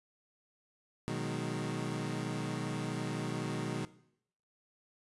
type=chord; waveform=25% pulse; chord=G# minor seventh; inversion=first; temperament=equal; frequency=123.47 / 155.56 / 185 / 207.7 Hz; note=B2 / D#3 / F#3 / G#3; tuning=0 / 0 / 0 / 0 cents; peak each=-36 / -35 / -38 / -38 dBFS; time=1.08-3.85 s; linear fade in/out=0 ms; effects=noise-tail reverb RT60 0.7 s tail -18 dB re dry + resampled to 24000 Hz